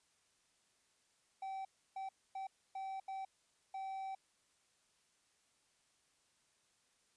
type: tone bursts at uneven times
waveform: triangle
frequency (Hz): 771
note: G5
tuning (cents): -29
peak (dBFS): -39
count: 6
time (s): 1.42-1.65 / 1.96-2.09 / 2.35-2.47 / 2.75-3 / 3.08-3.25 / 3.74-4.15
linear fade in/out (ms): 5
effects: white hiss -75 dBFS RMS until 7.16 s + resampled to 22050 Hz